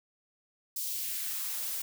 blue noise with high-pass filter sweep, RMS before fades -35 dBFS, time 0.76-1.82 s, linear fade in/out 5 ms, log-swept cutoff 5000 to 320 Hz, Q 1.1, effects none

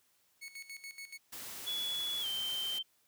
sawtooth tone with tremolo, 2206 Hz, C#7, 9 cents flat, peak -40 dBFS, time 0.41-1.18 s, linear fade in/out 20 ms, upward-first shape square, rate 7 Hz, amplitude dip 75%
white noise, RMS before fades -45 dBFS, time 1.32-2.79 s, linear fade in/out 10 ms
sine tone with pitch glide, 3400 to 3118 Hz, G#7 to G7, +40 to -10 cents, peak -34 dBFS, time 1.66-2.83 s, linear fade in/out 20 ms, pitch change -150 cents, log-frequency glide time 2.21-2.26 s
effects white hiss -72 dBFS RMS until 3.07 s + high-pass 60 Hz 12 dB/octave

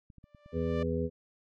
clicks, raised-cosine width 5 ms, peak -40 dBFS, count 6, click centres 0.102 / 0.183 / 0.241 / 0.348 / 0.461 / 0.572 s
sawtooth tone with exponential growth, 589 Hz, D5, 5 cents sharp, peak -30 dBFS, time 0.23-0.83 s, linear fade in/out 5 ms, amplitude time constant 130 ms
harmonic tone, 82.41 Hz, E2, in tune, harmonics 1 / 2 / 3 / 5 / 6, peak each -35 / -35 / -35 / -35 / -35 dBFS, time 0.52-1.1 s, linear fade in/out 50 ms
effects low-pass 3000 Hz 12 dB/octave

